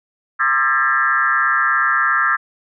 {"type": "tone with frequency modulation", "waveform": "sine", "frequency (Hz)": 1480, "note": "F#6", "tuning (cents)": 0, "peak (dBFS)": -13, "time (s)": [0.39, 2.37], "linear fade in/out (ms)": 20, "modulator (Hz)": 137, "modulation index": 2.4, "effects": []}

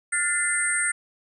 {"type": "tone cluster", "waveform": "sine", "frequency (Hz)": [1422, 1776, 2058, 8350, 8980], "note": ["F6", "A6", "C7", "C9", "C#9"], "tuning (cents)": [31, 16, -29, -5, 21], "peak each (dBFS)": -28, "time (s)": [0.12, 0.92], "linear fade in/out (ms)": 10, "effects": []}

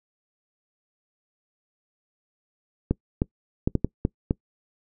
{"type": "clicks", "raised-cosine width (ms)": 3, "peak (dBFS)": -8, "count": 7, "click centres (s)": [2.91, 3.219, 3.675, 3.753, 3.846, 4.051, 4.309], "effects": ["noise-tail reverb RT60 0.1 s tail -24 dB re dry"]}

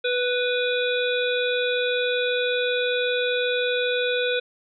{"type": "harmonic tone with a mistuned harmonic", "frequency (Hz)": 493.9, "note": "B4", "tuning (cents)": 0, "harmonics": [1, 3, 5, 7, 8], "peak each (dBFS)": [-23, -28, -30, -31, -32], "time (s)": [0.04, 4.4], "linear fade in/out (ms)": 10, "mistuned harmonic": 8, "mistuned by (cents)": -52, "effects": []}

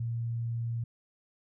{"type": "tone", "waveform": "sine", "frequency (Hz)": 116.54, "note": "A#2", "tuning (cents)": 0, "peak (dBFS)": -30, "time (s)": [0, 0.84], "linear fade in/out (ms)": 5, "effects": []}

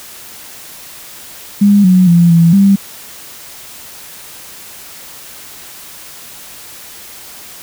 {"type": "tone with pitch steps", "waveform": "sine", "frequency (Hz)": [203.1, 183.7, 171.4, 167.6, 197.4], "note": ["G#3", "F#3", "F3", "E3", "G3"], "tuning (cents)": [-38, -12, -32, 29, 12], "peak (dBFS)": -4, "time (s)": [1.61, 2.76], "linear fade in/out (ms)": 10, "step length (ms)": 230, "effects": ["white hiss -33 dBFS RMS until 7.62 s"]}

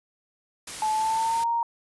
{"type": "noise", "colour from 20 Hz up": "white", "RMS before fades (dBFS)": -36, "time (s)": [0.67, 1.44], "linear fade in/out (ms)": 5}
{"type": "tone with pitch glide", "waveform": "sine", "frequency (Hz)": [865, 932.5], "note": ["A5", "A#5"], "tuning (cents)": [-30, 0], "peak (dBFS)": -22, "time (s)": [0.82, 1.63], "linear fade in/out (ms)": 2, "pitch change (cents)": 130, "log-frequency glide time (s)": [0.93, 1.49]}
{"effects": ["resampled to 24000 Hz"]}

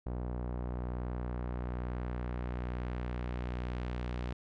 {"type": "tone with low-pass filter sweep", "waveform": "sawtooth", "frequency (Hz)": 61.1, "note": "B1", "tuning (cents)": -18, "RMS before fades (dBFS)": -37, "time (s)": [0.06, 4.33], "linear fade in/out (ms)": 5, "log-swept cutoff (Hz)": [850, 3600], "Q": 0.87, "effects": []}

